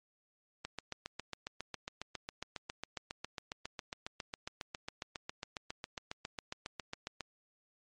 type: click train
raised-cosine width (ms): 0.2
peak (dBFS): -22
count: 49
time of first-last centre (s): 0.65-7.207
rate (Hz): 7.32
effects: MP3 48 kbps